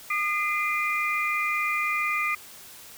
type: tone cluster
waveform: sine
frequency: 1220 / 2054 / 2412 Hz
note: D#6 / C7 / D7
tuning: -34 / -33 / +46 cents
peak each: -28 dBFS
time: 0.1-2.35 s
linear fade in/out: 5 ms
effects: white hiss -46 dBFS RMS until 2.97 s